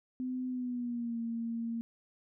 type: tone with pitch glide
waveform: sine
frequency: 254.5 to 230.7 Hz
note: C4 to A#3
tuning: -48 to -18 cents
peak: -33 dBFS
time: 0.2-1.81 s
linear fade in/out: 0 ms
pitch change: -170 cents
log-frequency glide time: 0.48-1.19 s
effects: none